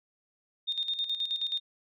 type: tone with tremolo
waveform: sine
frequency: 3662 Hz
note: A#7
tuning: 32 cents flat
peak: -27 dBFS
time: 0.67-1.6 s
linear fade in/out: 20 ms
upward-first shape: square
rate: 9.4 Hz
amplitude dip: 65%
effects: none